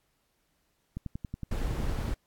click train, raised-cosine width 5 ms, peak -23 dBFS, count 13, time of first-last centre 0.97-2.081 s, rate 10.8 Hz
brown noise, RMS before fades -31 dBFS, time 1.51-2.14 s, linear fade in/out 5 ms
effects pink hiss -74 dBFS RMS until 2.26 s + AAC 64 kbps

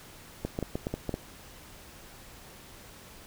clicks, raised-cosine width 2 ms, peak -17 dBFS, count 8, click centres 0.45 / 0.589 / 0.627 / 0.755 / 0.869 / 0.94 / 1.093 / 1.141 s, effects pink hiss -50 dBFS RMS until 3.26 s

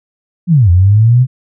sine linear two-way sweep, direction down then up, 185 to 84.7 to 130.9 Hz, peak -4 dBFS, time 0.47-1.27 s, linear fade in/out 50 ms, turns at 0.7 s, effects none

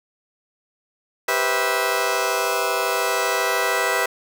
15% pulse chord, C major seventh, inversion second, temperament just, 392.4 / 490.5 / 523.3 / 654.1 Hz, G4 / B4 / C5 / E5, +2 / -12 / 0 / -14 cents, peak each -20 / -17 / -22 / -18 dBFS, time 1.28-4.06 s, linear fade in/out 5 ms, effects none

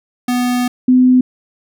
square / sine tone pair in turn, 246.9 / 253.5 Hz, B3 / B3, 0 / +45 cents, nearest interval unison, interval 45 cents, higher second, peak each -14 / -6 dBFS, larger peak second, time 0.28-0.68 / 0.88-1.21 s, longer first, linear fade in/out 5 ms, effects none

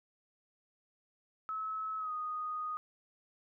sine tone with pitch glide, 1293 to 1241 Hz, E6 to D#6, -34 to -5 cents, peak -35 dBFS, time 1.49-2.77 s, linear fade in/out 0 ms, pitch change -71 cents, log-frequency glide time 1.98-2.12 s, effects none

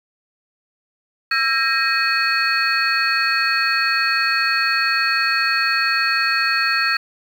sine tone cluster, 1337 / 1613 / 1867 / 2522 / 4381 Hz, E6 / G6 / A#6 / D#7 / C#8, +24 / +49 / +2 / +23 / -21 cents, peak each -22 dBFS, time 1.31-6.97 s, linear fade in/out 5 ms, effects tanh soft clip ceiling -5 dBFS + 7-bit

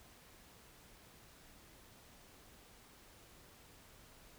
silence, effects pink hiss -61 dBFS RMS until 4.38 s

